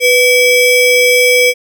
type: ring-modulated tone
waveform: square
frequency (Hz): 1396.9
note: F6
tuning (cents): 0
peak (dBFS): -4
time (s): 0-1.54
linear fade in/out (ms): 50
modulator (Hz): 901
effects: none